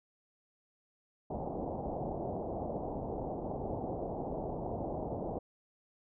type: low-pass noise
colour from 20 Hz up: white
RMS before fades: -38 dBFS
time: 1.3-5.39 s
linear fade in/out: 5 ms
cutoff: 800 Hz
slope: 48 dB/octave
effects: none